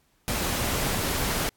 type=noise; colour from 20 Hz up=pink; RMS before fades=-27 dBFS; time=0.28-1.49 s; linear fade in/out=0 ms; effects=pink hiss -67 dBFS RMS until 1.56 s + AAC 64 kbps